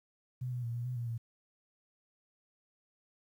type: tone with pitch steps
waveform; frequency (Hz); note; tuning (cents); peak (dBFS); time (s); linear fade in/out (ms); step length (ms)
sine; 125.9 / 123.3 / 117.1 / 119.8 / 125.6 / 118.8 / 115.8; B2 / B2 / A#2 / A#2 / B2 / A#2 / A#2; +34 / -2 / +8 / +48 / +30 / +33 / -11; -34; 0.41-1.18; 10; 110
effects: 11-bit